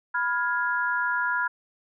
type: chord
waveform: sine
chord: F diminished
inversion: second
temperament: equal with one note detuned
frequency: 987.8 / 1410.7 / 1661.2 Hz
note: Cb6 / F6 / Ab6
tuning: 0 / +17 / 0 cents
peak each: -28 / -26 / -29 dBFS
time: 0.14-1.48 s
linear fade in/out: 10 ms
effects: none